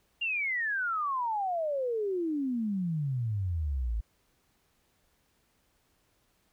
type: exponential sweep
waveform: sine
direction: down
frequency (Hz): 2835 to 51.91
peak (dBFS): -28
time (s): 0.21-4.01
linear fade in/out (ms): 10
effects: pink hiss -71 dBFS RMS until 6.52 s